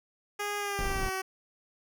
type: tone with pitch glide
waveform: 10% pulse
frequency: 411.2 to 379.3 Hz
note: G#4 to F#4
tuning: -17 to +43 cents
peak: -23 dBFS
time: 0.39-1.22 s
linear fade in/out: 10 ms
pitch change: -140 cents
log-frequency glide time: 0.58-1.09 s
type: noise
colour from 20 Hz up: brown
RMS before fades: -33 dBFS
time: 0.79-1.09 s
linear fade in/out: 0 ms
effects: none